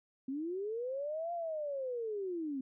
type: linear two-way sweep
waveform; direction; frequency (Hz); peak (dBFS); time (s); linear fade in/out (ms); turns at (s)
sine; up then down; 256.5 to 698.5 to 256.5; -35; 0.28-2.61; 5; 1.33
effects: none